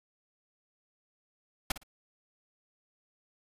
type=noise with echo; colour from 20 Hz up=pink; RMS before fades=-28 dBFS; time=1.7-1.72 s; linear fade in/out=5 ms; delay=57 ms; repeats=2; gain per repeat=-14 dB; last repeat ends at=1.834 s; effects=resampled to 32000 Hz